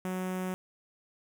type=tone with notch filter; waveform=sawtooth; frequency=184.9 Hz; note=F#3; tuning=1 cent flat; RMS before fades=-34 dBFS; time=0.05-0.54 s; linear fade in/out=0 ms; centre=4300 Hz; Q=1; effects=none